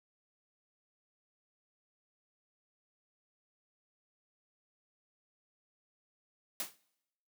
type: noise with exponential decay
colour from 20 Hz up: white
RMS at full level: -33 dBFS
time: 6.6-6.77 s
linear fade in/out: 1 ms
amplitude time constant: 35 ms
effects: noise-tail reverb RT60 0.9 s tail -24 dB re dry + high-pass 150 Hz 12 dB/octave